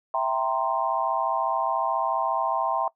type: chord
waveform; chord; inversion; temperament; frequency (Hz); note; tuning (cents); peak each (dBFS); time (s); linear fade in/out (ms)
sine; C dominant seventh; first; equal; 659.3 / 784 / 932.3 / 1046.5; E5 / G5 / Bb5 / C6; 0 / 0 / 0 / 0; -28; 0.14-2.88; 2
effects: noise-tail reverb RT60 0.1 s tail -20 dB re dry